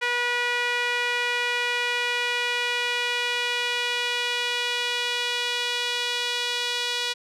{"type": "tone with band-pass filter sweep", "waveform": "sawtooth", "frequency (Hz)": 485.2, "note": "B4", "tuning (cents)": -31, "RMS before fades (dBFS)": -26, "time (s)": [0.01, 7.14], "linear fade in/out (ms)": 20, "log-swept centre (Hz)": [2100, 3600], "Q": 1.8, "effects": []}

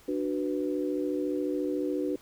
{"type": "chord", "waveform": "sine", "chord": "B minor", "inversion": "first", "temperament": "just", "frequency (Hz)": [296.3, 370.4, 493.9], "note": ["D4", "F#4", "B4"], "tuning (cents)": [15, 2, 0], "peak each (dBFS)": [-30, -32, -34], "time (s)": [0.08, 2.16], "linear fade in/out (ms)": 5, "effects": ["pink hiss -57 dBFS RMS until 2.21 s"]}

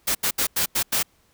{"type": "noise bursts at uneven times", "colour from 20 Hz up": "white", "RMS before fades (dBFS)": -22, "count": 6, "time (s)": [[0.07, 0.15], [0.23, 0.31], [0.38, 0.47], [0.56, 0.66], [0.75, 0.83], [0.92, 1.03]], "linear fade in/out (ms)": 10, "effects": ["pink hiss -62 dBFS RMS until 1.33 s"]}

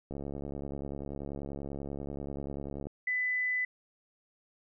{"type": "click train", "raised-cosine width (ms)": 2, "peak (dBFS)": -26, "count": 195, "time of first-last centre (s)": [0.11, 2.87], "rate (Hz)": 70.3}
{"type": "tone", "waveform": "sine", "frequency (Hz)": 2000, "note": "B6", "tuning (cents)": 21, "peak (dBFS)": -28, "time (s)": [3.07, 3.65], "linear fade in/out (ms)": 5}
{"effects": []}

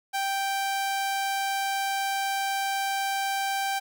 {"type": "tone", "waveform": "sawtooth", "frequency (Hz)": 784, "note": "G5", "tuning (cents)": 0, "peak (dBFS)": -22, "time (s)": [0.13, 3.8], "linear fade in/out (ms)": 20, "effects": []}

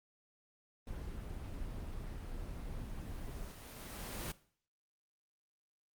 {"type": "noise", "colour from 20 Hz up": "brown", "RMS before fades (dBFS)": -43, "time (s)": [0.87, 3.52], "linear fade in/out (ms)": 2}
{"type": "noise with exponential growth", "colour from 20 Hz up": "pink", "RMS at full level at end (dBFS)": -40, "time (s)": [1.92, 4.32], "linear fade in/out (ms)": 5, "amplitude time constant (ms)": 520}
{"effects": ["noise-tail reverb RT60 0.5 s tail -18 dB re dry", "Opus 24 kbps"]}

